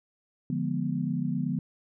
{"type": "chord", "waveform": "sine", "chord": "D diminished seventh", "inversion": "none", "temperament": "equal with one note detuned", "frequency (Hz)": [146.83, 174.61, 207.7, 245], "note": ["D3", "F3", "Ab3", "Cb4"], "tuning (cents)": [0, 0, 0, -14], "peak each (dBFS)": [-32, -31, -35, -31], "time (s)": [0.5, 1.59], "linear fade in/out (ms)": 2, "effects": []}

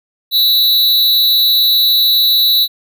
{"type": "tone with amplitude modulation", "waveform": "square", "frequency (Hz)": 3936, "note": "B7", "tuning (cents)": -7, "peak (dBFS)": -6, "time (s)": [0.31, 2.68], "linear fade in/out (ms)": 50, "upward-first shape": "sine", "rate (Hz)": 273, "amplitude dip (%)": 70, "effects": []}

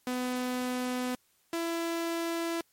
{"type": "tone pair in turn", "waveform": "sawtooth", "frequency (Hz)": [250.7, 334.6], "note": ["B3", "E4"], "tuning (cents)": [26, 26], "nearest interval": "perfect fourth", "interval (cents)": 500, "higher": "second", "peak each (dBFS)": -26, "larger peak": "neither", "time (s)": [[0.07, 1.15], [1.53, 2.61]], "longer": "neither", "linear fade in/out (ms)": 2, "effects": ["white hiss -69 dBFS RMS until 2.72 s", "MP3 64 kbps"]}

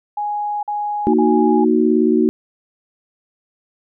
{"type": "tone bursts", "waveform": "sine", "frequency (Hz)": 830.6, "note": "G#5", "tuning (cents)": 0, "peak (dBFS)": -19, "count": 3, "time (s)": [0.17, 1.644], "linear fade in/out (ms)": 5, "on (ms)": 460, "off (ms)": 47}
{"type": "chord", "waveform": "sine", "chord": "D# minor", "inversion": "second", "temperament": "equal", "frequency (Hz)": [233.1, 311.1, 370], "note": ["A#3", "D#4", "F#4"], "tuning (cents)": [0, 0, 0], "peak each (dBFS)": -16, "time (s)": [1.07, 2.29], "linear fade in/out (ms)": 0}
{"effects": []}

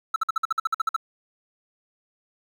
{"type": "tone bursts", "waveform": "triangle", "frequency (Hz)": 1318.5, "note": "E6", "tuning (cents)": 0, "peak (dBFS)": -17, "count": 12, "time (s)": [0.14, 0.964], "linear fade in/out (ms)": 5, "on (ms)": 21, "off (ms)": 52, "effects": ["9-bit"]}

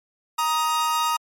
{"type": "tone pair together", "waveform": "45% pulse", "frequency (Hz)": [937.9, 1252], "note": ["A#5", "D#6"], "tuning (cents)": [10, 10], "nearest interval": "perfect fourth", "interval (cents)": 500, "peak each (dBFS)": -23, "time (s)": [0.38, 1.17], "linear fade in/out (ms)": 10, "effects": ["MP3 64 kbps"]}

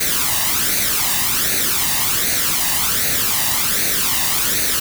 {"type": "noise with flanger", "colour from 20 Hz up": "white", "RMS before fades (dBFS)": -18, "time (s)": [0, 4.8], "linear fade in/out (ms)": 10, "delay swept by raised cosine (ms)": [0.47, 1.08], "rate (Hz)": 1.3, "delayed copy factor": 0.6, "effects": []}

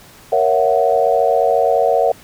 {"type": "chord", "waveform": "sine", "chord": "F# dominant seventh", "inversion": "first", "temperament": "equal with one note detuned", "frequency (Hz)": [466.2, 554.4, 665.4, 740], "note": ["A#4", "C#5", "E5", "F#5"], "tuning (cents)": [0, 0, 16, 0], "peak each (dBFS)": -17, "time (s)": [0.32, 2.12], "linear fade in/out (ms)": 5, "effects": ["pink hiss -43 dBFS RMS until 2.23 s"]}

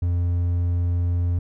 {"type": "tone", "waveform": "triangle", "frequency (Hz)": 87.31, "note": "F2", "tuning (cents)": 0, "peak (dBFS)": -17, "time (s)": [0.02, 1.39], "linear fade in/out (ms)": 5, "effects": []}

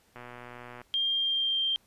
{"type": "click train", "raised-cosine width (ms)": 0.5, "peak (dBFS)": -29, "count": 81, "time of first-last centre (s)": [0.16, 0.816], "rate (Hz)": 122}
{"type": "tone with pitch glide", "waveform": "sine", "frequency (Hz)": [3199, 3168], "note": ["G7", "G7"], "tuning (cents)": [34, 18], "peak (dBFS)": -25, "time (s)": [0.94, 1.76], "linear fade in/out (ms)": 0, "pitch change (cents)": -16, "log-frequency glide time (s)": [1.17, 1.63]}
{"effects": ["pink hiss -65 dBFS RMS until 1.86 s", "resampled to 32000 Hz"]}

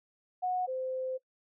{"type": "tone pair in turn", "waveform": "sine", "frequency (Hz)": [732, 517.6], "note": ["F#5", "C5"], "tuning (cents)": [-19, -19], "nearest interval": "tritone", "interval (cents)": 600, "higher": "first", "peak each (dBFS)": [-28, -32], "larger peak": "first", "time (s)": [[0.42, 0.67], [0.67, 1.18]], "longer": "second", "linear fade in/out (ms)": 20, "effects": ["noise-tail reverb RT60 0.1 s tail -20 dB re dry"]}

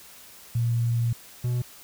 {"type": "tone pair in turn", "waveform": ["sine", "triangle"], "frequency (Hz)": [117.6, 122.84], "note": ["A#2", "B2"], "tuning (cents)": [16, -9], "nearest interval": "minor second", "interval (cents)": 75, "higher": "second", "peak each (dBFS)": -21, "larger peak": "neither", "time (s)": [[0.55, 1.13], [1.44, 1.62]], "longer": "first", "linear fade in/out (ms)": 5, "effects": ["white hiss -48 dBFS RMS until 1.83 s"]}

